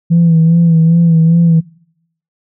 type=tone with vibrato; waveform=sine; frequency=165.7 Hz; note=E3; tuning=9 cents sharp; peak=-4 dBFS; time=0.1-1.61 s; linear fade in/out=20 ms; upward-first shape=sine; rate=2.5 Hz; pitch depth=44 cents each way; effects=noise-tail reverb RT60 0.7 s tail -23 dB re dry + tanh soft clip ceiling -2 dBFS